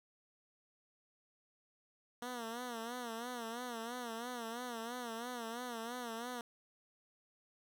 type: tone with vibrato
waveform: 10% pulse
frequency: 237.1 Hz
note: A#3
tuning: 30 cents sharp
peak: -33 dBFS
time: 2.22-6.41 s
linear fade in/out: 2 ms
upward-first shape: sine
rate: 3 Hz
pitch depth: 96 cents each way
effects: none